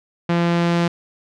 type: tone with low-pass filter sweep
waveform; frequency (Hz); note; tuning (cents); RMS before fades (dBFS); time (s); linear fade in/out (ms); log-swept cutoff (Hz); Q
sawtooth; 171.2; F3; -34; -18; 0.29-0.88; 5; 3100 to 4800; 0.77
effects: none